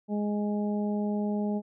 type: harmonic tone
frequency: 207.7 Hz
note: G#3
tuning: in tune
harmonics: 1 / 2 / 3 / 4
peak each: -27 / -35 / -38 / -41 dBFS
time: 0.08-1.62 s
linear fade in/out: 50 ms
effects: none